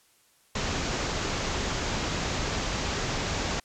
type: low-pass noise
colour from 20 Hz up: pink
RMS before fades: -30 dBFS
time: 0.55-3.6 s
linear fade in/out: 5 ms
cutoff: 7400 Hz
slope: 96 dB/octave
effects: white hiss -63 dBFS RMS until 3.64 s + low-pass 12000 Hz 12 dB/octave